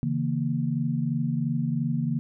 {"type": "chord", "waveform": "sine", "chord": "A# diminished", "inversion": "first", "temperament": "equal with one note detuned", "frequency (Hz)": [138.59, 161.52, 233.1], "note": ["C#3", "E3", "A#3"], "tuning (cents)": [0, -35, 0], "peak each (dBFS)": -28, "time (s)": [0.03, 2.19], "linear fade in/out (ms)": 0, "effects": []}